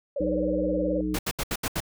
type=tone with vibrato; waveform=sine; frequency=534 Hz; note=C5; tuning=35 cents sharp; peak=-26 dBFS; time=0.16-1.01 s; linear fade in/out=5 ms; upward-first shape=sine; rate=19 Hz; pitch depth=140 cents each way
type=harmonic tone; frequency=61.74 Hz; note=B1; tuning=in tune; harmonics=1 / 3 / 5 / 7; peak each=-34 / -32 / -27 / -39 dBFS; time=0.2-1.16 s; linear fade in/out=5 ms
type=noise bursts; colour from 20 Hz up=pink; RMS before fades=-28 dBFS; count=6; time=1.14-1.804 s; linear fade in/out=5 ms; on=49 ms; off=74 ms
effects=none